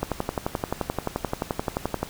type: click train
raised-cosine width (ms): 1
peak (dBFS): -10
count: 24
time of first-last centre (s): 0.03-2.03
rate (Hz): 11.5
effects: pink hiss -42 dBFS RMS until 2.09 s